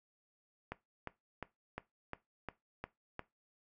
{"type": "click train", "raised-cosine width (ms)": 0.5, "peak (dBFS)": -25, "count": 8, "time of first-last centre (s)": [0.72, 3.193], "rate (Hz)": 2.83, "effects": ["noise-tail reverb RT60 0.2 s tail -18 dB re dry"]}